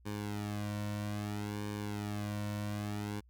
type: tone with flanger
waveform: sawtooth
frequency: 103.83 Hz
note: G#2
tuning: in tune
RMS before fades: -38 dBFS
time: 0.05-3.21 s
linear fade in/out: 20 ms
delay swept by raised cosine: 1.5 to 2.46 ms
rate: 0.61 Hz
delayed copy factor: -0.95
effects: added 60 Hz sine -59 dBFS peak until 3.29 s